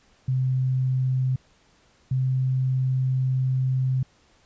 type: tone pair in turn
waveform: sine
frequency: 129.6 / 130.13 Hz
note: C3 / C3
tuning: -16 / -9 cents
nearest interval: unison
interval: 7 cents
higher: second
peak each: -20 dBFS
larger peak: neither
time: 0.28-1.36 / 2.11-4.03 s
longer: second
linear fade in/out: 5 ms
effects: pink hiss -60 dBFS RMS until 4.45 s + resampled to 16000 Hz